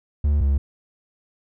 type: tone pair in turn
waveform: triangle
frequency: 73.1 / 69.65 Hz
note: D2 / C#2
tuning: -7 / +9 cents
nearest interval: minor second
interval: 84 cents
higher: first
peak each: -14 dBFS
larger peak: neither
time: 0.24-0.41 / 0.41-0.58 s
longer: neither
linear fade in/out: 5 ms
effects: none